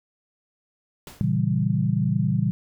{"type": "noise with exponential decay", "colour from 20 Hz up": "pink", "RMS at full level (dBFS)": -39, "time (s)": [1.07, 1.4], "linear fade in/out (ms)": 2, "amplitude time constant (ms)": 70}
{"type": "chord", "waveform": "sine", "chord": "A# diminished seventh", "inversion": "none", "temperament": "equal with one note detuned", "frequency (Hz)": [116.54, 138.59, 164.81, 195.21], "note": ["A#2", "C#3", "E3", "G3"], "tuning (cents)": [0, 0, 0, -7], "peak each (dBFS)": -25, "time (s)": [1.21, 2.51], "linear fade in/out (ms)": 0}
{"effects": []}